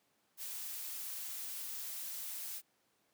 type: noise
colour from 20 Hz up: blue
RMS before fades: -43 dBFS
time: 0.37-2.62 s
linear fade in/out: 50 ms
effects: pink hiss -75 dBFS RMS until 3.13 s + high-pass 200 Hz 12 dB/octave